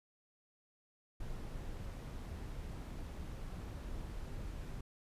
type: noise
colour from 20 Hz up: brown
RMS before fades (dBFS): -44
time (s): 1.2-4.81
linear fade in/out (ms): 5
effects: resampled to 32000 Hz